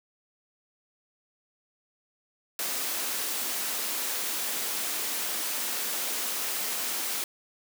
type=high-pass noise; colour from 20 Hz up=white; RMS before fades=-31 dBFS; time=2.59-7.24 s; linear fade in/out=2 ms; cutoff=220 Hz; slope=24 dB/octave; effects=none